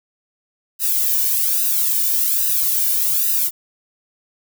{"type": "noise with flanger", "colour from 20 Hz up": "violet", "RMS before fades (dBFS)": -18, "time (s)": [0.79, 3.51], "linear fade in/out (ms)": 50, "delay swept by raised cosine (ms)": [0.9, 1.54], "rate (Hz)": 1.2, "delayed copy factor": -1, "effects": []}